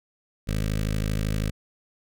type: tone with notch filter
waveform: 15% pulse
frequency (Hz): 52.7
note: G#1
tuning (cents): +26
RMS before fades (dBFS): -26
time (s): 0.47-1.51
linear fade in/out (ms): 20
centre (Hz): 880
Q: 0.9
effects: none